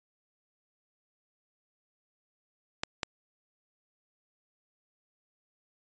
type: clicks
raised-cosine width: 0.2 ms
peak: -12 dBFS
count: 2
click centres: 2.835 / 3.032 s
effects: resampled to 16000 Hz